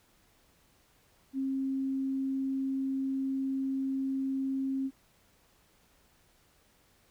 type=tone; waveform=sine; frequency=268.1 Hz; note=C4; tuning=42 cents sharp; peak=-29 dBFS; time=1.33-4.91 s; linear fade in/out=50 ms; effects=pink hiss -66 dBFS RMS until 7.1 s